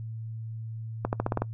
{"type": "accelerating click train", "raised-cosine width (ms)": 1, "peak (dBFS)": -12, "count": 7, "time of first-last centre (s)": [1.05, 1.42], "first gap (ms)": 79, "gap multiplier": 0.9, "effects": ["noise-tail reverb RT60 0.1 s tail -22 dB re dry", "added 112 Hz sine -34 dBFS peak until 1.53 s"]}